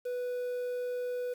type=tone with quantisation; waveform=triangle; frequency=493.9 Hz; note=B4; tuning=in tune; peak=-30 dBFS; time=0.05-1.34 s; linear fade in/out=10 ms; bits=9; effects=none